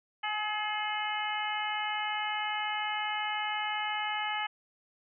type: harmonic tone with a mistuned harmonic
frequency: 425.5 Hz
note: G#4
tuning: 42 cents sharp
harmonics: 2 / 3 / 4 / 5 / 6 / 7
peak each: -34 / -39 / -39 / -37 / -43 / -38 dBFS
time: 0.23-4.47 s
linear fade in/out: 10 ms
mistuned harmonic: 2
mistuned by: -15 cents
effects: none